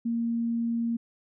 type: tone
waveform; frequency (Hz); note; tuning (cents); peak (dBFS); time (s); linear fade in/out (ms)
sine; 232.4; A#3; -5; -25; 0.05-0.97; 10
effects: none